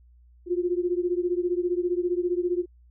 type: beating tone pair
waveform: sine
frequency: 349.2 / 364.2 Hz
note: F4 / F#4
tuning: 0 / -27 cents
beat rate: 15 Hz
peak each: -25 / -27 dBFS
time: 0.46-2.66 s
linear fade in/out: 50 ms
effects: added 60 Hz sine -52 dBFS peak until 2.9 s